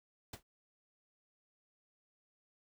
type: noise with exponential decay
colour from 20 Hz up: pink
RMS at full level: -41 dBFS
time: 0.33-0.43 s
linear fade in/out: 5 ms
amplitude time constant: 20 ms
effects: none